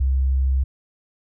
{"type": "tone", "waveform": "sine", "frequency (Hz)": 66.2, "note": "C2", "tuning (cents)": 21, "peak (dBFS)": -16, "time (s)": [0, 0.64], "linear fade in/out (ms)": 10, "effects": []}